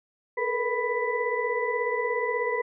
sine tone cluster, 434.4 / 472.4 / 489 / 989 / 1988 Hz, A4 / A#4 / B4 / B5 / B6, -22 / +23 / -17 / +2 / +11 cents, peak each -31 dBFS, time 0.37-2.62 s, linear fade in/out 10 ms, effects none

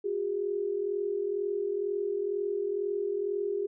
sine tone pair together, 363.9 / 406 Hz, F#4 / G#4, -29 / -39 cents, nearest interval major second, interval 190 cents, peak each -34 / -29 dBFS, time 0.04-3.67 s, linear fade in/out 10 ms, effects none

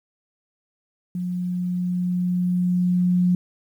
sine tone with level ramp, 179.3 Hz, F3, 46 cents sharp, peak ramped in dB -24 to -15 dBFS, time 1.15-3.35 s, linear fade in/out 2 ms, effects 9-bit

